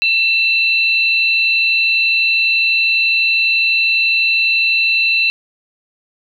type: tone pair together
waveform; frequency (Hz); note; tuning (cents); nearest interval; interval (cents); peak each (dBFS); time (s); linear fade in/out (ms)
sine; 2682 / 4018; E7 / B7; +29 / +29; perfect fifth; 700; -12 / -19; 0.02-5.3; 0
effects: 8-bit